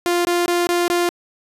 sawtooth tone bursts, 349.2 Hz, F4, in tune, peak -12 dBFS, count 5, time 0.06-1.09 s, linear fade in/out 0 ms, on 190 ms, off 20 ms, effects resampled to 32000 Hz

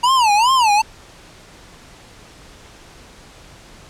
square tone with vibrato, 932.3 Hz, A#5, in tune, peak -12 dBFS, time 0.03-0.82 s, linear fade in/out 10 ms, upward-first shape sine, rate 2.5 Hz, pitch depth 230 cents each way, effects pink hiss -43 dBFS RMS until 3.89 s + low-pass 8000 Hz 12 dB/octave

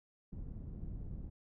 pink low-pass noise, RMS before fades -44 dBFS, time 0.32-1.3 s, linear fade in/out 10 ms, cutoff 180 Hz, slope 12 dB/octave, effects none

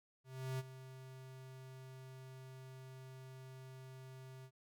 square tone with ADSR envelope, 130.81 Hz, C3, in tune, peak -38 dBFS, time 0.24-4.51 s, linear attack 350 ms, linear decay 31 ms, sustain -14 dB, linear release 66 ms, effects none

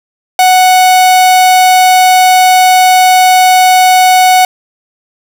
45% pulse tone, 740 Hz, F#5, in tune, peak -3 dBFS, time 0.39-4.45 s, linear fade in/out 2 ms, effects none

